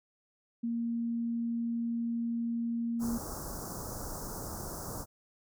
sine tone, 233.1 Hz, A#3, in tune, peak -30 dBFS, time 0.63-3.18 s, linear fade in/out 10 ms
pink band-stop noise, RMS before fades -40 dBFS, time 2.99-5.06 s, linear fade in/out 50 ms, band 1400 to 5200 Hz, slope 48 dB/octave
effects none

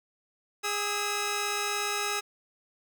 10% pulse tone pair together, 410 / 1287.1 Hz, G#4 / E6, -22 / -42 cents, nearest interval octave + minor sixth, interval 1980 cents, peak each -23 / -23 dBFS, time 0.63-2.21 s, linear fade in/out 20 ms, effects none

